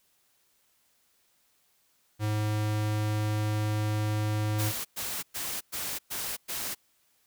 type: tone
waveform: square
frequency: 106.4 Hz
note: G#2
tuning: 42 cents sharp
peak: -27 dBFS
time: 2.19-4.73 s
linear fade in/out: 50 ms
type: noise bursts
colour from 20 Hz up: white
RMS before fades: -34 dBFS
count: 6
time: 4.58-6.75 s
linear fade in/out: 20 ms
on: 270 ms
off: 110 ms
effects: white hiss -69 dBFS RMS until 7.26 s